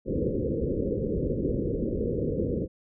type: low-pass noise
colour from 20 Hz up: white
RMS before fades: -28 dBFS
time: 0.05-2.68 s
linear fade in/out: 50 ms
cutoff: 530 Hz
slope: 96 dB/octave
effects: none